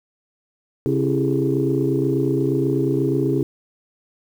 sine tone cluster, 135.6 / 271 / 333 / 399.3 / 427.6 Hz, C#3 / C#4 / E4 / G4 / A4, -38 / -39 / +18 / +32 / -49 cents, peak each -22 / -23 / -22 / -23 / -27 dBFS, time 0.86-3.43 s, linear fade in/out 0 ms, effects tanh soft clip ceiling -7 dBFS + 8-bit

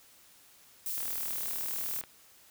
violet noise, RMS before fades -35 dBFS, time 0.86-2.01 s, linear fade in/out 0 ms
click train, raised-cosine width 0.3 ms, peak -28 dBFS, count 43, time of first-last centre 0.98-2.038 s, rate 39.7 Hz
effects white hiss -59 dBFS RMS until 2.5 s

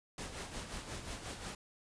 pink noise with tremolo, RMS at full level -42 dBFS, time 0.18-1.55 s, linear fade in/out 2 ms, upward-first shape sine, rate 5.6 Hz, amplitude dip 55%, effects resampled to 22050 Hz

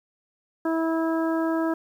harmonic tone, 325.6 Hz, E4, 21 cents flat, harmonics 1 / 2 / 3 / 4 / 5, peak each -23 / -29 / -33 / -35 / -37 dBFS, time 0.65-1.74 s, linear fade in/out 5 ms, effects 9-bit

